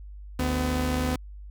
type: tone pair together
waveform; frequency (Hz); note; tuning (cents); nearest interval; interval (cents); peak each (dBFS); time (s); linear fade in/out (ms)
sawtooth; 75.06 / 252.3; D2 / B3; +38 / +37; octave + major sixth; 2099; -23; 0.39-1.16; 5
effects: added 50 Hz sine -39 dBFS peak until 1.5 s